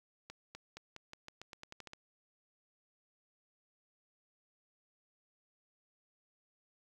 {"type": "accelerating click train", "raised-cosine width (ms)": 0.2, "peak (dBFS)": -30, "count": 13, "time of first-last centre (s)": [0.3, 1.934], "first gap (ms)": 250, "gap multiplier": 0.88, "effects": ["10-bit"]}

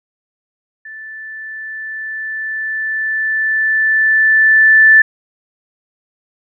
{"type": "tone with level ramp", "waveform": "sine", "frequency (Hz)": 1758, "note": "A6", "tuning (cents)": -2, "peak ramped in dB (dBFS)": [-29, -3], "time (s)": [0.85, 5.02], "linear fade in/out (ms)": 5, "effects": []}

